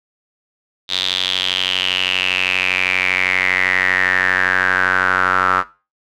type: tone with band-pass filter sweep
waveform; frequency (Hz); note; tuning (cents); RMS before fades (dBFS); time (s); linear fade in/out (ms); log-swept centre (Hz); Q
square; 46.27; F#1; +1; -17; 0.88-5.64; 50; 3700 to 1300; 7.2
effects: noise-tail reverb RT60 0.3 s tail -18 dB re dry